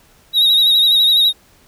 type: tone with vibrato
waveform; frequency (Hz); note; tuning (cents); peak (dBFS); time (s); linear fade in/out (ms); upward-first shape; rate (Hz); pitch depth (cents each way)
triangle; 3800; A#7; +33; -8; 0.33-1.33; 50; sine; 12; 52
effects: pink hiss -51 dBFS RMS until 1.67 s